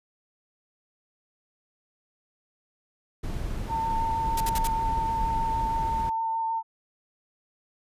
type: noise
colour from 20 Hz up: brown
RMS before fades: -31 dBFS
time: 3.23-6.1 s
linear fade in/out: 10 ms
type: tone with vibrato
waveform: sine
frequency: 902 Hz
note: A5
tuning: 43 cents sharp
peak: -25 dBFS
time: 3.68-6.63 s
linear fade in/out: 50 ms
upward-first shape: square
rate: 6.4 Hz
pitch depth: 9 cents each way
type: noise bursts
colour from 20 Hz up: white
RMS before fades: -31 dBFS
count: 4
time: 4.37-4.675 s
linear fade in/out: 5 ms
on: 35 ms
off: 55 ms
effects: resampled to 32000 Hz